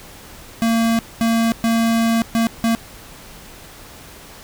square tone bursts at uneven times, 228.3 Hz, A#3, 36 cents flat, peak -15 dBFS, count 5, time 0.62-0.99 / 1.21-1.52 / 1.64-2.22 / 2.35-2.47 / 2.64-2.75 s, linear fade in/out 0 ms, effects pink hiss -40 dBFS RMS until 4.43 s

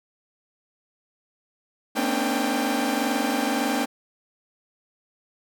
sawtooth tone cluster, 227.9 / 254.2 / 276.5 / 298 / 791 Hz, A#3 / C4 / C#4 / D4 / G5, -39 / -50 / -4 / +25 / +15 cents, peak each -25 dBFS, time 1.95-3.86 s, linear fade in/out 20 ms, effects none

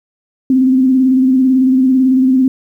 sine tone with vibrato, 260 Hz, C4, 11 cents flat, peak -7 dBFS, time 0.5-2.48 s, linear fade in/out 2 ms, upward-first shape square, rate 18 Hz, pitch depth 34 cents each way, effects 8-bit

